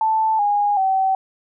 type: tone with pitch steps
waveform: sine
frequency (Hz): 880 / 821.1 / 766.1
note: A5 / G#5 / G5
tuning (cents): 0 / -20 / -40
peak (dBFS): -15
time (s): 0.01-1.15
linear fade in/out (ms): 2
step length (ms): 380
effects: none